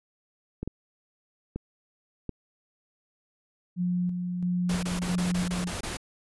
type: clicks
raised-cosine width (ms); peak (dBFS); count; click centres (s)
3; -19; 4; 0.63 / 0.676 / 1.56 / 2.293
type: tone with tremolo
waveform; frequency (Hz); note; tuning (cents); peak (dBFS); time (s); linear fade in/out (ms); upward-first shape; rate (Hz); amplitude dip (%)
sine; 178.4; F3; +37; -24; 3.76-5.72; 50; square; 1.5; 40
type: noise bursts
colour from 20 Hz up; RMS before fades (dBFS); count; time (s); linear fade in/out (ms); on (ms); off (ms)
pink; -34; 8; 4.69-5.971; 5; 140; 23
effects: resampled to 24000 Hz